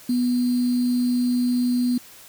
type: tone with sample-and-hold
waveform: sine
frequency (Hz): 246.4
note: B3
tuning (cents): -4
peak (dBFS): -18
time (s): 0.09-1.98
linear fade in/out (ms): 5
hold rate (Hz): 4410
effects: white hiss -46 dBFS RMS until 2.28 s